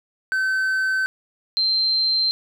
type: tone pair in turn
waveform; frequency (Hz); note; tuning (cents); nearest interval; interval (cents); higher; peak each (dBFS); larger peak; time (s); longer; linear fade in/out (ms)
triangle / sine; 1534 / 4133; G6 / C8; -38 / -22; octave + perfect fourth; 1716; second; -17 / -17; neither; 0.32-1.06 / 1.57-2.31; neither; 0
effects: none